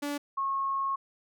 sawtooth / sine tone pair in turn, 288.6 / 1089.6 Hz, D4 / C#6, -30 / -30 cents, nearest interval octave + major seventh, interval 2300 cents, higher second, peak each -27 dBFS, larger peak neither, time 0.02-0.18 / 0.37-0.96 s, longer second, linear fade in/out 10 ms, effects none

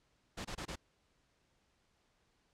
pink noise bursts, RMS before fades -42 dBFS, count 4, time 0.37-0.758 s, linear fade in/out 10 ms, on 79 ms, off 24 ms, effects pink hiss -75 dBFS RMS until 2.53 s + low-pass 7000 Hz 12 dB/octave

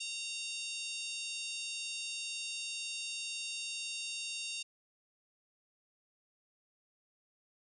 harmonic tone with a mistuned harmonic, 922 Hz, A#5, 19 cents flat, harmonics 3 / 4 / 5 / 6 / 7 / 8 / 9 / 10, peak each -42 / -44 / -46 / -48 / -49 / -50 / -51 / -52 dBFS, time 0-4.63 s, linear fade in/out 10 ms, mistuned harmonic 9, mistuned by +53 cents, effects none

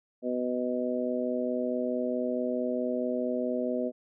harmonic tone, 124.6 Hz, B2, 16 cents sharp, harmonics 2 / 3 / 4 / 5, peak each -31 / -35 / -33 / -33 dBFS, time 0.22-3.92 s, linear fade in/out 50 ms, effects none

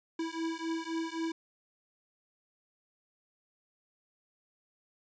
square beating tone pair, 325.6 / 329.4 Hz, E4 / E4, -21 / -1 cents, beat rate 3.8 Hz, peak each -37 / -37 dBFS, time 0.19-1.32 s, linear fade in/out 5 ms, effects resampled to 16000 Hz

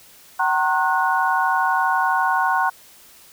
sine tone cluster, 761 / 924 / 1076 / 1466 Hz, F#5 / A#5 / C6 / F#6, +48 / -16 / +48 / -16 cents, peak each -22 dBFS, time 0.39-2.7 s, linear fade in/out 10 ms, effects white hiss -48 dBFS RMS until 3.32 s

